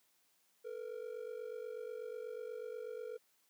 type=ring-modulated tone; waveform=triangle; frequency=466.2 Hz; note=A#4; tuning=in tune; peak=-37 dBFS; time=0.64-3.18 s; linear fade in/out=20 ms; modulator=24.1 Hz; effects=white hiss -74 dBFS RMS until 3.49 s + high-pass 150 Hz 12 dB/octave